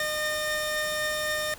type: tone pair together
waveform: sawtooth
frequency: 609.6 / 1825 Hz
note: D#5 / A#6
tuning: -36 / -37 cents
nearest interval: octave + perfect fifth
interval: 1899 cents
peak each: -26 dBFS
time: 0-1.54 s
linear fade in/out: 2 ms
effects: pink hiss -46 dBFS RMS until 1.58 s